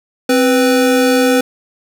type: tone pair together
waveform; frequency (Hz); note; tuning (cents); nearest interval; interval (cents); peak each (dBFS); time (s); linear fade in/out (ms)
square; 262.5 / 496.1; C4 / B4; +6 / +8; major seventh; 1102; -13; 0.29-1.41; 5
effects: none